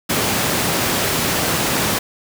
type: high-pass noise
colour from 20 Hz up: pink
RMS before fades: -19 dBFS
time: 0.09-1.99 s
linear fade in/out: 10 ms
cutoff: 120 Hz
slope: 12 dB/octave
effects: none